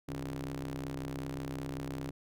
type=ring-modulated tone; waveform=sawtooth; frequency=65.41 Hz; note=C2; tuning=in tune; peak=-30 dBFS; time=0.08-2.11 s; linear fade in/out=10 ms; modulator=215 Hz; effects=none